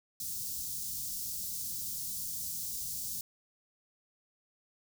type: band-stop noise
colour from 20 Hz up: white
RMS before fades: -38 dBFS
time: 0.2-3.21 s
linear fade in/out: 2 ms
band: 200 to 4900 Hz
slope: 24 dB/octave
effects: none